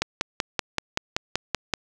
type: click train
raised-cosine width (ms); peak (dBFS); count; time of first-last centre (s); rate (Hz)
0.2; -5; 10; 0.02-1.738; 5.24
effects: none